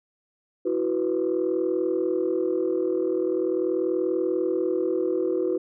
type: chord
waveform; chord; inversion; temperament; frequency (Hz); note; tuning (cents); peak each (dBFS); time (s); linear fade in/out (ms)
sine; E suspended second; none; equal; 329.6 / 370 / 493.9; E4 / F#4 / B4; 0 / 0 / 0; -26 / -24 / -27; 0.65-5.58; 10
effects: tanh soft clip ceiling -15 dBFS